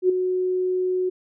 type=tone with ADSR envelope; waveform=sine; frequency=367.7 Hz; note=F#4; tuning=11 cents flat; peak=-12 dBFS; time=0.02-1.1 s; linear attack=74 ms; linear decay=7 ms; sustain=-8 dB; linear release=15 ms; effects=none